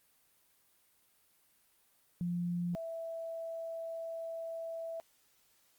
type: tone pair in turn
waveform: sine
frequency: 174.61 / 659.2 Hz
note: F3 / E5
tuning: 0 / 0 cents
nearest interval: octave + major seventh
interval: 2300 cents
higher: second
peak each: -32 / -38 dBFS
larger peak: first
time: 2.21-2.75 / 2.75-5 s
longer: second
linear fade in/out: 0 ms
effects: white hiss -70 dBFS RMS until 5.78 s + Opus 32 kbps